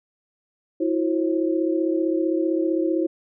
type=tone cluster; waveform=sine; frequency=326 / 361.5 / 537 Hz; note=E4 / F#4 / C5; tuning=-19 / -40 / +45 cents; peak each=-21 / -25 / -28 dBFS; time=0.8-3.07 s; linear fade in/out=10 ms; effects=none